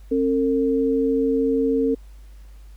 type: tone pair together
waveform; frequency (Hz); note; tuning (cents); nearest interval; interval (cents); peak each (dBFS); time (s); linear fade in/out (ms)
sine; 269.7 / 453.2; C#4 / A#4; -47 / -49; major sixth; 898; -20; 0.11-1.95; 10
effects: added 50 Hz sine -40 dBFS peak until 2.76 s + pink hiss -59 dBFS RMS until 2.76 s